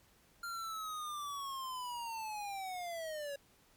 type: linear sweep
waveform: square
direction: down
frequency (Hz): 1396.9 to 554.4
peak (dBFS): -40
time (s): 0.43-3.36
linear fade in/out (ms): 5
effects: pink hiss -67 dBFS RMS until 3.76 s + MP3 96 kbps